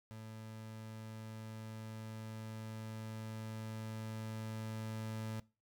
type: tone with level ramp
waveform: 30% pulse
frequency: 110 Hz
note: A2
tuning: in tune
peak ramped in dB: -45 to -37 dBFS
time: 0.11-5.4 s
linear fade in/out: 0 ms
effects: noise-tail reverb RT60 0.3 s tail -21 dB re dry